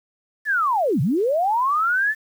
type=linear two-way sweep; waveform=sine; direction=down then up; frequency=1787 to 115.5 to 1787 Hz; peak=-17 dBFS; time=0.45-2.15 s; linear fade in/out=50 ms; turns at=1.01 s; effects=8-bit